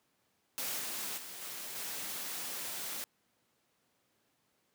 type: noise with level steps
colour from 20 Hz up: white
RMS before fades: -37 / -39 / -46 / -43 / -40 dBFS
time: 0.58-3.04 s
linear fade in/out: 0 ms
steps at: 0.79 / 1.17 / 1.41 / 1.75 s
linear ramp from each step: 10 ms
effects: pink hiss -75 dBFS RMS until 4.74 s + high-pass 150 Hz 12 dB/octave